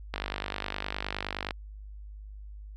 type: click train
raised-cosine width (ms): 0.3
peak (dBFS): -15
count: 69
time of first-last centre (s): 0.14-1.508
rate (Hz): 49.7
effects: added 51 Hz sine -41 dBFS peak until 2.76 s